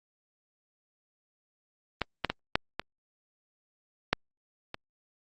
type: clicks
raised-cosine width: 0.3 ms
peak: -11 / -10 / -11 / -6 / -15 / -6 / -20 dBFS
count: 7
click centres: 2.017 / 2.247 / 2.3 / 2.555 / 2.796 / 4.13 / 4.744 s
effects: Opus 32 kbps